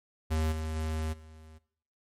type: tone with level steps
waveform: square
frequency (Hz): 78.8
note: D#2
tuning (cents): +23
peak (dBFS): -27 / -33 / -31 / -50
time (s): 0.3-1.59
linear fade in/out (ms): 20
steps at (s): 0.51 / 0.75 / 1.12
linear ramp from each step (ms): 20
effects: noise-tail reverb RT60 0.6 s tail -18 dB re dry + MP3 64 kbps